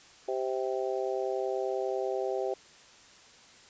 harmonic tone, 130.3 Hz, C3, 7 cents flat, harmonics 3 / 4 / 5 / 6, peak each -32 / -34 / -36 / -38 dBFS, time 0.28-2.54 s, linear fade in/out 5 ms, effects white hiss -55 dBFS RMS until 3.69 s + resampled to 16000 Hz

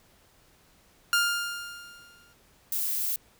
sawtooth tone with exponential decay, 1404 Hz, F6, 9 cents sharp, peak -16 dBFS, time 1.13-2.33 s, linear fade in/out 1 ms, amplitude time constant 260 ms
violet noise, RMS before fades -29 dBFS, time 2.72-3.16 s, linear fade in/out 2 ms
effects pink hiss -61 dBFS RMS until 3.39 s

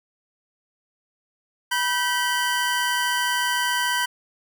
25% pulse tone pair together, 976.1 / 1541 Hz, B5 / G6, -21 / -30 cents, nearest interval minor sixth, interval 791 cents, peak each -20 dBFS, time 1.71-4.06 s, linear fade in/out 10 ms, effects none

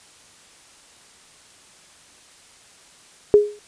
sine tone with exponential decay, 415.3 Hz, G#4, in tune, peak -5 dBFS, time 3.34-3.59 s, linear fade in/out 0 ms, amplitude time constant 53 ms, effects white hiss -50 dBFS RMS until 3.67 s + resampled to 22050 Hz

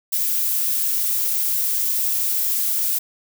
violet noise, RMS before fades -21 dBFS, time 0.12-2.99 s, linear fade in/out 10 ms, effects none

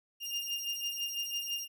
30% pulse beating tone pair, 2808 / 2814 Hz, F7 / F7, +9 / +12 cents, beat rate 6 Hz, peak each -34 / -35 dBFS, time 0.2-1.68 s, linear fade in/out 50 ms, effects none

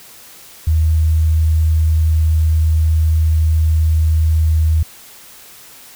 sine tone, 79.3 Hz, D#2, 33 cents sharp, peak -10 dBFS, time 0.67-4.83 s, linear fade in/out 5 ms, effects white hiss -40 dBFS RMS until 5.95 s

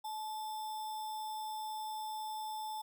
sine tone with sample-and-hold, 864 Hz, A5, 32 cents flat, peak -38 dBFS, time 0.04-2.82 s, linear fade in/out 10 ms, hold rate 4410 Hz, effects none

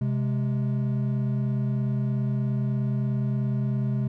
triangle tone pair together, 130.21 / 207.1 Hz, C3 / G#3, -8 / -5 cents, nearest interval minor sixth, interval 803 cents, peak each -22 / -27 dBFS, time 0.01-4.08 s, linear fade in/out 5 ms, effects none

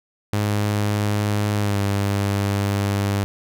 sawtooth tone with pitch glide, 103.83 to 100.18 Hz, G#2 to G2, 0 to +38 cents, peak -15 dBFS, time 0.33-3.24 s, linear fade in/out 0 ms, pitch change -62 cents, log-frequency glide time 1.6-1.78 s, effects none

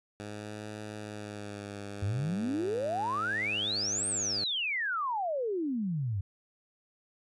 10% pulse tone with vibrato, 103.83 Hz, G#2, in tune, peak -31 dBFS, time 0.2-4.44 s, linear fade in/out 0 ms, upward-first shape sine, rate 0.44 Hz, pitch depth 42 cents each way
sine exponential two-way sweep, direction up then down, 91.2 to 8870 to 91.2 Hz, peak -29 dBFS, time 2.02-6.21 s, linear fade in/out 5 ms, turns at 4.08 s
effects resampled to 24000 Hz

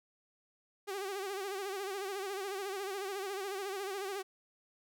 sawtooth tone with vibrato, 392 Hz, G4, in tune, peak -33 dBFS, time 0.87-4.23 s, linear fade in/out 20 ms, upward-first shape sine, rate 14 Hz, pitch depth 82 cents each way, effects none

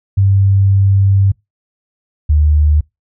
sine tone pair in turn, 98 / 75.25 Hz, G2 / D2, 0 / +43 cents, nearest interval perfect fourth, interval 457 cents, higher first, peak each -7 / -7 dBFS, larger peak neither, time 0.17-1.32 / 2.29-2.81 s, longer first, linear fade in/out 10 ms, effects noise-tail reverb RT60 0.2 s tail -25 dB re dry

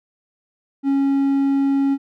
triangle tone, 275.5 Hz, C#4, 11 cents flat, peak -13 dBFS, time 0.83-1.98 s, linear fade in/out 50 ms, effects none

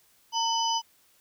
harmonic tone with a mistuned harmonic, 999 Hz, B5, 20 cents sharp, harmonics 1 / 3 / 5 / 6, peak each -26 / -31 / -33 / -34 dBFS, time 0.32-0.82 s, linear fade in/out 50 ms, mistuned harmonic 1, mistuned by -150 cents, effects white hiss -63 dBFS RMS until 1.2 s

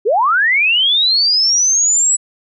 sine linear sweep, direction up, 366.3 to 7902 Hz, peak -10 dBFS, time 0.05-2.17 s, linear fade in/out 20 ms, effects none

